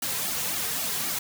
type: noise with flanger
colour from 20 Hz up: white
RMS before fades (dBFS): -29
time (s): 0.02-1.19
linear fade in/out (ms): 5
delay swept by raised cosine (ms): 1.9 to 3.5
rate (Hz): 3.8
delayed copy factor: -0.85
effects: none